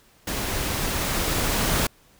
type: noise with level ramp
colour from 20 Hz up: pink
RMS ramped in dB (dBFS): -28 to -22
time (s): 0.27-1.87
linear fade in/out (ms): 5
effects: pink hiss -57 dBFS RMS until 2.19 s